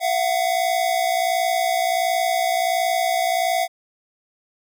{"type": "tone pair together", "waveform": "square", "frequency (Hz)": [677, 738.4], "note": ["E5", "F#5"], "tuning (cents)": [46, -4], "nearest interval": "major second", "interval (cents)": 150, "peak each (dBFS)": -22, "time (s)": [0, 3.68], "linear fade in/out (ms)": 50, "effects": []}